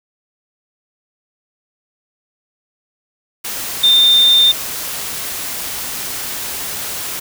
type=tone in noise; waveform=sine; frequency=3612 Hz; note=A7; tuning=45 cents sharp; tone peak=-7 dBFS; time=3.83-4.52 s; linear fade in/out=10 ms; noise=white; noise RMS=-24 dBFS; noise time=3.44-7.2 s; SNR=+14 dB; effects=none